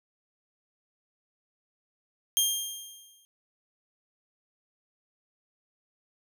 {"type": "tone with exponential decay", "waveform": "15% pulse", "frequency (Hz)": 3205, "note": "G7", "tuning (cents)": 38, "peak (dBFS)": -13, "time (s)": [2.37, 3.25], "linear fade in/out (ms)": 0, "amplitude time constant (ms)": 190, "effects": []}